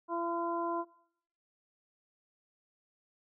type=harmonic tone with a mistuned harmonic; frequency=339.5 Hz; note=F4; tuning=49 cents flat; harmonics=1 / 2 / 3 / 4; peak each=-36 / -38 / -35 / -47 dBFS; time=0.08-0.85 s; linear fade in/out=50 ms; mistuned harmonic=4; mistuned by=+29 cents; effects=noise-tail reverb RT60 0.7 s tail -20 dB re dry